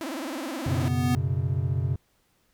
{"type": "tone with exponential growth", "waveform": "square", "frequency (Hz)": 246.9, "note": "B3", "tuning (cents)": 0, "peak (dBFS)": -23, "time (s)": [0, 1.15], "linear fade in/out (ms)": 0, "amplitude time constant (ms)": 250}
{"type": "tone with vibrato", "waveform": "sawtooth", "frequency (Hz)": 293.7, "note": "D4", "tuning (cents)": 0, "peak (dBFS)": -27, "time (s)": [0.01, 0.88], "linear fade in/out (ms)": 0, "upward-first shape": "sine", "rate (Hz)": 19, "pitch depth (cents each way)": 250}
{"type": "chord", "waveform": "triangle", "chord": "F# suspended fourth", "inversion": "none", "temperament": "equal", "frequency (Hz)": [92.5, 123.47, 138.59], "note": ["F#2", "B2", "C#3"], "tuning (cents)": [0, 0, 0], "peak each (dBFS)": -26, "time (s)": [0.66, 1.96], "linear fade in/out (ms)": 5}
{"effects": ["pink hiss -68 dBFS RMS until 2.53 s"]}